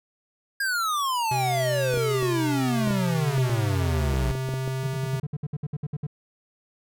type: exponential sweep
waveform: square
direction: down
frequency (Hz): 1644 to 57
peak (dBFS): -24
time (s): 0.6-4.32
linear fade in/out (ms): 5
type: tone with pitch glide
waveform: square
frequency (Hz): 127.9 to 131.8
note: C3 to C3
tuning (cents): -39 to +13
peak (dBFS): -27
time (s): 1.31-5.2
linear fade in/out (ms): 5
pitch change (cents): +52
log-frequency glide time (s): 1.54-4.84
type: clicks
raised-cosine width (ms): 2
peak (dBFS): -20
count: 12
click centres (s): 1.94 / 1.974 / 2.228 / 2.875 / 2.908 / 3.381 / 3.496 / 4.139 / 4.352 / 4.489 / 4.539 / 4.677
type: tone bursts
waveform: triangle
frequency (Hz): 146.7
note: D3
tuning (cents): -2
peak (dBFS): -24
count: 13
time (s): 4.83-6.068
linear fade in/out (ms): 5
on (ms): 38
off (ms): 62
effects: none